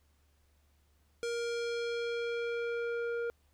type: tone with low-pass filter sweep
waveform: square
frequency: 470 Hz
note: A#4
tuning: 14 cents sharp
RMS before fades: -35 dBFS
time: 1.23-3.3 s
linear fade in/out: 0 ms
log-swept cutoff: 7500 to 1300 Hz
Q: 1.2
effects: added 73 Hz sine -67 dBFS peak until 3.53 s + pink hiss -74 dBFS RMS until 3.53 s